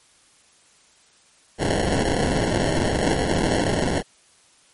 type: noise with sample-and-hold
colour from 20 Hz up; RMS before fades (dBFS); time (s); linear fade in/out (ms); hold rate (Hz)
white; -21; 1.58-4.03; 50; 1225
effects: white hiss -56 dBFS RMS until 4.73 s + MP3 48 kbps